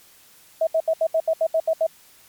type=tone bursts; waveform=sine; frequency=646 Hz; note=E5; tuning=35 cents flat; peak=-16 dBFS; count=10; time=0.61-1.867 s; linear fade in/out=5 ms; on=60 ms; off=73 ms; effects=white hiss -52 dBFS RMS until 2.28 s + MP3 96 kbps